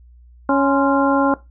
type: harmonic tone with a mistuned harmonic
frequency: 277.2 Hz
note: C#4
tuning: in tune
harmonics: 1 / 2 / 3 / 4 / 5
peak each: -16 / -19 / -21 / -22 / -23 dBFS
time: 0.49-1.34 s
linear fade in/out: 2 ms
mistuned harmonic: 4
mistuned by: -99 cents
effects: noise-tail reverb RT60 0.2 s tail -17 dB re dry + added 60 Hz sine -43 dBFS peak until 1.5 s